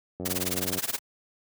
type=click train; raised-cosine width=2 ms; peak=-21 dBFS; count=54; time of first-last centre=0.2-0.782 s; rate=91 Hz
type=noise with tremolo; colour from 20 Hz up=white; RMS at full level=-27 dBFS; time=0.25-0.99 s; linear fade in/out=10 ms; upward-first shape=sine; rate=19 Hz; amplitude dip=95%
effects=high-pass 100 Hz 12 dB/octave